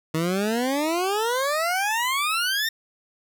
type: exponential sweep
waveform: 20% pulse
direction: up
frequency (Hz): 155.56 to 1844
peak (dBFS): -17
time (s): 0.14-2.69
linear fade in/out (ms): 5
effects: none